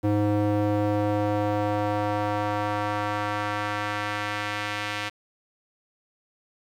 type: tone with band-pass filter sweep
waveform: square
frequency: 104 Hz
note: G#2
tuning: 3 cents sharp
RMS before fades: -26 dBFS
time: 0.03-5.1 s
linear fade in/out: 20 ms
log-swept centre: 350 to 2400 Hz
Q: 1.1
effects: 9-bit